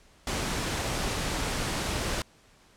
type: noise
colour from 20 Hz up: pink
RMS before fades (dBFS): -30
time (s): 0.27-2.22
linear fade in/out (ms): 2
effects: pink hiss -59 dBFS RMS until 2.76 s + low-pass 9000 Hz 12 dB/octave